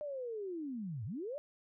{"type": "linear two-way sweep", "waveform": "sine", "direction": "down then up", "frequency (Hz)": [606, 96, 606], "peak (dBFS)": -38, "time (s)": [0.01, 1.38], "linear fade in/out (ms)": 0, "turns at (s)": 1.05, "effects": []}